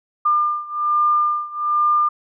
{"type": "beating tone pair", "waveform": "sine", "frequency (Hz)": [1200, 1201.2], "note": ["D6", "D6"], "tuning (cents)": [37, 39], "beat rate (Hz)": 1.2, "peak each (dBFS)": [-18, -20], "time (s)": [0.25, 2.09], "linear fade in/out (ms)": 10, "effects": []}